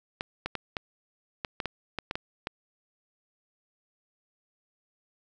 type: clicks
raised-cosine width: 0.3 ms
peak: -15 dBFS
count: 11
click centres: 0.209 / 0.46 / 0.553 / 0.768 / 1.448 / 1.602 / 1.657 / 1.987 / 2.111 / 2.155 / 2.471 s
effects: none